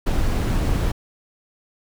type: noise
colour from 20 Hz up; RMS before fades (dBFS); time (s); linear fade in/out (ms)
brown; -20; 0.06-0.92; 10
effects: none